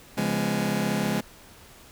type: chord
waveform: sawtooth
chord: C# dominant seventh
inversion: none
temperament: just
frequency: 138.59 / 173.24 / 207.9 / 249.5 Hz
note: C#3 / E#3 / G#3 / B3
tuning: 0 / -14 / +2 / +18 cents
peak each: -28 / -26 / -22 / -28 dBFS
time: 0.17-1.21 s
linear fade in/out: 10 ms
effects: pink hiss -50 dBFS RMS until 1.91 s